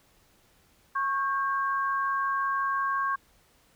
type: tone pair together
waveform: sine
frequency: 1100 / 1594.4 Hz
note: C#6 / G6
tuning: -14 / +29 cents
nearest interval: tritone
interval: 643 cents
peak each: -26 / -31 dBFS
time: 0.95-3.16 s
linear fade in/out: 10 ms
effects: pink hiss -63 dBFS RMS until 3.75 s